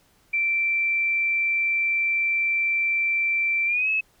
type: tone with pitch glide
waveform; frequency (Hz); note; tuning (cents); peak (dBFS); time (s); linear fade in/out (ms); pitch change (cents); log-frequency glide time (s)
sine; 2344 to 2586; D7 to E7; -4 to -34; -20; 0.33-4.01; 10; +170; 3.66-3.89
effects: pink hiss -61 dBFS RMS until 4.2 s